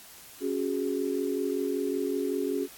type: chord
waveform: sine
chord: C# suspended fourth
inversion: none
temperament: equal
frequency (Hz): 277.2 / 370 / 415.3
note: C#4 / F#4 / G#4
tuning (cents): 0 / 0 / 0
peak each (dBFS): -31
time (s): 0.4-2.68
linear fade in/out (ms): 50
effects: white hiss -49 dBFS RMS until 2.77 s + AAC 64 kbps